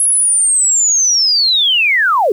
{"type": "linear sweep", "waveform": "sine", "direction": "down", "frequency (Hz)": [10800, 363.5], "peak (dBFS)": -9, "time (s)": [0, 2.32], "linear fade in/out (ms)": 2, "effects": ["7-bit"]}